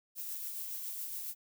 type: noise with tremolo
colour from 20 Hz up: violet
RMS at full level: -39 dBFS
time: 0.15-1.35 s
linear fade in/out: 50 ms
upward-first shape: triangle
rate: 7.2 Hz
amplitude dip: 35%
effects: none